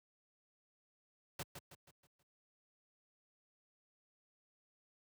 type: noise with echo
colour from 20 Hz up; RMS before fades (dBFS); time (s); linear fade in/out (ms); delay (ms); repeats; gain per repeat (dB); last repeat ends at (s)
pink; -42; 1.39-1.43; 5; 160; 5; -7; 2.23
effects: high-pass 80 Hz 12 dB/octave